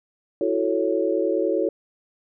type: chord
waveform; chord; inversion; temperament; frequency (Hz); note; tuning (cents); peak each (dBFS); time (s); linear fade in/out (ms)
sine; F# minor seventh; third; equal; 329.6 / 370 / 440 / 554.4; E4 / F#4 / A4 / C#5; 0 / 0 / 0 / 0; -25; 0.41-1.69; 2
effects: none